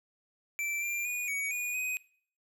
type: tone with pitch steps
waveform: square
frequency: 2336 / 2378 / 2455 / 2251 / 2454 / 2505 Hz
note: D7 / D7 / D#7 / C#7 / D#7 / D#7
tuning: -10 / +21 / -24 / +26 / -25 / +11 cents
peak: -32 dBFS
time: 0.59-1.97 s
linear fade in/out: 0 ms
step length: 230 ms
effects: noise-tail reverb RT60 0.5 s tail -20 dB re dry